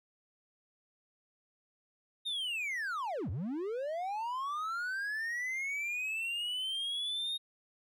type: linear two-way sweep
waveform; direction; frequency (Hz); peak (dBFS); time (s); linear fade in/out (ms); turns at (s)
triangle; down then up; 3729 to 75.9 to 3729; -32; 2.25-7.38; 20; 3.3
effects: none